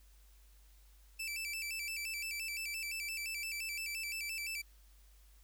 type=tone with vibrato; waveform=sawtooth; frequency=2478 Hz; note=D#7; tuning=8 cents flat; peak=-35 dBFS; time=1.19-4.62 s; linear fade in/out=10 ms; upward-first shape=square; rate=5.8 Hz; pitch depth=110 cents each way; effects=added 50 Hz sine -59 dBFS peak until 5.43 s + white hiss -69 dBFS RMS until 5.43 s